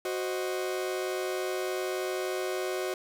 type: chord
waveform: 40% pulse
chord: C diminished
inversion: second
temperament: equal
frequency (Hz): 370 / 523.3 / 622.3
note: Gb4 / C5 / Eb5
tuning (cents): 0 / 0 / 0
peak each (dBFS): -31 / -36 / -36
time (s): 0.05-2.94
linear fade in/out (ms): 2
effects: none